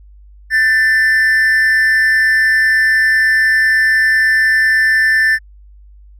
triangle tone with amplitude modulation, 1776 Hz, A6, 16 cents sharp, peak -5 dBFS, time 0.5-5.39 s, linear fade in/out 50 ms, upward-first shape sine, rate 250 Hz, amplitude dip 50%, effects added 50 Hz sine -38 dBFS peak until 6.19 s

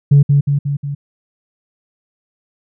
sine tone with echo, 142.2 Hz, C#3, 45 cents sharp, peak -3 dBFS, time 0.11-0.23 s, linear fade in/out 10 ms, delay 180 ms, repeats 4, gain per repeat -4 dB, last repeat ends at 0.95 s, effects tanh soft clip ceiling -2 dBFS

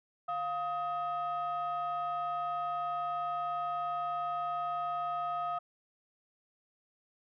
sine tone pair together, 703 / 1259.9 Hz, F5 / D#6, +11 / +21 cents, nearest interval minor seventh, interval 1010 cents, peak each -33 / -33 dBFS, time 0.28-5.59 s, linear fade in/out 10 ms, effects tanh soft clip ceiling -28 dBFS

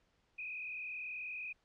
sine tone with frequency modulation, 2490 Hz, D#7, 1 cent sharp, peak -40 dBFS, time 0.38-1.53 s, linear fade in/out 10 ms, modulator 40.8 Hz, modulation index 1.9, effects pink hiss -75 dBFS RMS until 1.64 s + low-pass 5000 Hz 12 dB/octave

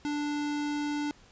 square tone, 293.7 Hz, D4, in tune, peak -30 dBFS, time 0.05-1.11 s, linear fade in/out 0 ms, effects pink hiss -58 dBFS RMS until 1.31 s + resampled to 16000 Hz

